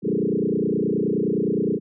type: tone with frequency modulation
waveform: sine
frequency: 308.1 Hz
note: D#4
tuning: 17 cents flat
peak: -19 dBFS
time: 0.02-1.8 s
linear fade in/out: 50 ms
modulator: 29.6 Hz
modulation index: 4.8
effects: none